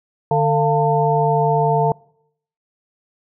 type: harmonic tone with a mistuned harmonic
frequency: 149.6 Hz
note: D3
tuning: 32 cents sharp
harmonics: 1 / 3 / 5 / 6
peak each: -19 / -19 / -19 / -19 dBFS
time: 0.31-1.92 s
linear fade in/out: 2 ms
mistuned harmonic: 5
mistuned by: -130 cents
effects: noise-tail reverb RT60 0.7 s tail -25 dB re dry